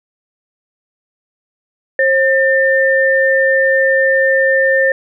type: tone pair together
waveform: sine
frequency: 534.5 / 1798 Hz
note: C5 / A6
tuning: +37 / +37 cents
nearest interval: octave + major sixth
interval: 2100 cents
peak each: -12 dBFS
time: 1.99-4.92 s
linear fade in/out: 2 ms
effects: none